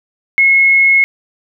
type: tone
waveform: sine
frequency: 2173 Hz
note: C#7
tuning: 35 cents flat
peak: -6 dBFS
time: 0.38-1.04 s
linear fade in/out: 0 ms
effects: none